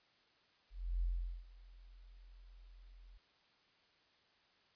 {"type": "tone with ADSR envelope", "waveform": "sine", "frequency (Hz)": 43.54, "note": "F1", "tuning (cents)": -5, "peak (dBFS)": -32, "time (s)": [0.7, 3.18], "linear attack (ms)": 320, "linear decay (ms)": 420, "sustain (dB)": -23, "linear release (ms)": 11, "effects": ["white hiss -71 dBFS RMS until 4.75 s", "resampled to 11025 Hz"]}